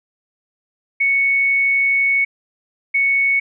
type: tone pair in turn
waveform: sine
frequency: 2217 / 2217 Hz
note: C#7 / C#7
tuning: 0 / 0 cents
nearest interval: unison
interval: 0 cents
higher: neither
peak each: -13 dBFS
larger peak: neither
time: 1-2.25 / 2.94-3.4 s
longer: first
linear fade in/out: 10 ms
effects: none